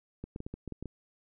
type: clicks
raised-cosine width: 3 ms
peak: -26 dBFS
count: 9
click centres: 0.24 / 0.361 / 0.404 / 0.465 / 0.54 / 0.677 / 0.723 / 0.826 / 0.857 s
effects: none